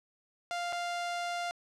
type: tone with dropouts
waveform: sawtooth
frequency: 698 Hz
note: F5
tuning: 1 cent flat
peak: -29 dBFS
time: 0.51-1.51 s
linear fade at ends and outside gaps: 0 ms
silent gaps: 0.725-0.729 s
effects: low-pass 7000 Hz 12 dB/octave